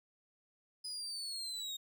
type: linear sweep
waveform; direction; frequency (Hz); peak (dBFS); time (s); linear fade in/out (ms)
35% pulse; down; 5010 to 3700; -38; 0.84-1.77; 10
effects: none